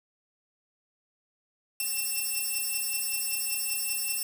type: beating tone pair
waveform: 5% pulse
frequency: 2700 / 2705.2 Hz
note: E7 / E7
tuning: +41 / +44 cents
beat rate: 5.2 Hz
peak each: -21 / -24 dBFS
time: 1.8-4.23 s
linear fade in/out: 2 ms
effects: 7-bit